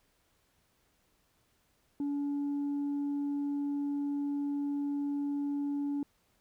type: tone with tanh clipping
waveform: sine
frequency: 285.6 Hz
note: D4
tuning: 48 cents flat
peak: -31 dBFS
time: 2-6.03 s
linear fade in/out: 2 ms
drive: 1 dB
effects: pink hiss -72 dBFS RMS until 6.4 s